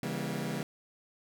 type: chord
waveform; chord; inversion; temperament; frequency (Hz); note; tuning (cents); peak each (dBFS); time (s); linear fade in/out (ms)
sawtooth; C# diminished seventh; none; just; 138.59 / 166.31 / 199.57 / 239.5; C#3 / E3 / G3 / Bb3; 0 / +16 / +31 / +47; -35 / -34 / -34 / -35; 0.03-0.63; 2
effects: none